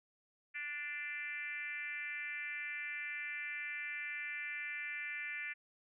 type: tone with frequency modulation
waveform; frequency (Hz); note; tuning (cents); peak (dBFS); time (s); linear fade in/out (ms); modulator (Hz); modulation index
sine; 2061; C7; -27; -39; 0.54-5.54; 20; 300; 1.5
effects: none